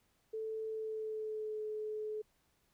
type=tone with pitch glide; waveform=sine; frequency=440 to 428.7 Hz; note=A4 to A4; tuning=0 to -45 cents; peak=-37 dBFS; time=0.33-2.22 s; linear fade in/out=10 ms; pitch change=-45 cents; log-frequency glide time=0.68-1.62 s; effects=pink hiss -75 dBFS RMS until 2.73 s